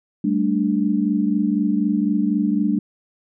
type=chord; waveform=sine; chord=G suspended second; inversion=none; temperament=equal; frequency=196 / 220 / 293.7 Hz; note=G3 / A3 / D4; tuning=0 / 0 / 0 cents; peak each=-21 dBFS; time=0.24-2.79 s; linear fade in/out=5 ms; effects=none